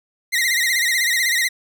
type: tone with vibrato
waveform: sawtooth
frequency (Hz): 1975.5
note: B6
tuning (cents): 0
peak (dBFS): -13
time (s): 0.32-1.49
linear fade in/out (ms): 20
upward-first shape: sine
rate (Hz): 16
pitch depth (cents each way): 110
effects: none